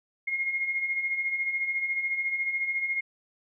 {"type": "beating tone pair", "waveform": "sine", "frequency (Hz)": [2133, 2147], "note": ["C7", "C7"], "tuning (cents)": [33, 44], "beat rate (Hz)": 14, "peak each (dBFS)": [-35, -27], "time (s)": [0.27, 3.01], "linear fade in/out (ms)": 10, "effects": []}